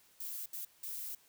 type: noise bursts at uneven times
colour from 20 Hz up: violet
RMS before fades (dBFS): -42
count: 3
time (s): 0.2-0.46 / 0.53-0.65 / 0.83-1.15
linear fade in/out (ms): 5
effects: white hiss -66 dBFS RMS until 1.28 s